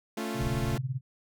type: chord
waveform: sawtooth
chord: A augmented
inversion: none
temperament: equal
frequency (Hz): 220 / 277.2 / 349.2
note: A3 / C#4 / E#4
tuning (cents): 0 / 0 / 0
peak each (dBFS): -30 / -35 / -33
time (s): 0.17-0.78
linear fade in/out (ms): 5
type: tone with tremolo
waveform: sine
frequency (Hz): 129.9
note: C3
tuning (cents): -12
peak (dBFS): -26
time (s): 0.34-1.01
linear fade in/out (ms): 50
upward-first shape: sine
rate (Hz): 18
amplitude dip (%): 85
type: low-pass noise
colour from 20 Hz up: pink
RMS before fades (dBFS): -35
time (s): 0.41-0.75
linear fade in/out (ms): 5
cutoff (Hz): 150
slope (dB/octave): 48
effects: none